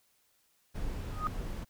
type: noise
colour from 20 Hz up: brown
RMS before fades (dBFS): -37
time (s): 0.74-1.65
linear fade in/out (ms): 20
type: tone with exponential growth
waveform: sine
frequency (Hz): 1244.5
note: D#6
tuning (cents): 0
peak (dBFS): -26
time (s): 1.08-1.27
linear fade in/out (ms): 0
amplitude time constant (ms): 41
effects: white hiss -71 dBFS RMS until 1.69 s